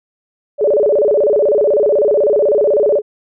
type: tone with vibrato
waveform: sine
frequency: 493.9 Hz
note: B4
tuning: in tune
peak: -9 dBFS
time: 0.58-3.02 s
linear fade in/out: 50 ms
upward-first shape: square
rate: 16 Hz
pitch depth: 270 cents each way
effects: none